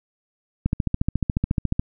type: click train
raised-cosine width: 5 ms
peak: -8 dBFS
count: 17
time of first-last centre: 0.66-1.795 s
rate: 14.1 Hz
effects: none